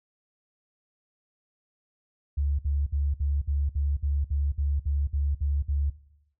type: tone bursts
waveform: sine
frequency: 71.4 Hz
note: D2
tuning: 48 cents flat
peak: -23 dBFS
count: 13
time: 2.37-5.902 s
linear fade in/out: 10 ms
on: 220 ms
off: 56 ms
effects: noise-tail reverb RT60 0.8 s tail -17 dB re dry